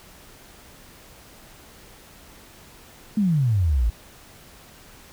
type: exponential sweep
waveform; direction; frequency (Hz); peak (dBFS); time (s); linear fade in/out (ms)
sine; down; 221.3 to 51.91; -17; 3.17-3.9; 5
effects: pink hiss -48 dBFS RMS until 5.12 s